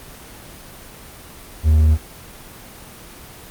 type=tone; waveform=triangle; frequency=77.6 Hz; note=D#2; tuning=4 cents flat; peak=-8 dBFS; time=1.63-1.98 s; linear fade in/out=50 ms; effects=pink hiss -39 dBFS RMS until 3.5 s + Opus 24 kbps